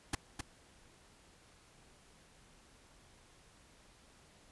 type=noise with echo; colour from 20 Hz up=pink; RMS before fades=-33 dBFS; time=0.13-0.15 s; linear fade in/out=5 ms; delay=260 ms; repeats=1; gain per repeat=-6 dB; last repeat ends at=0.41 s; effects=pink hiss -63 dBFS RMS until 4.51 s + resampled to 24000 Hz